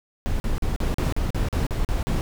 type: noise bursts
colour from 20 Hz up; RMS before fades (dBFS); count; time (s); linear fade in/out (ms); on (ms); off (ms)
brown; -23; 11; 0.26-2.21; 0; 140; 41
effects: none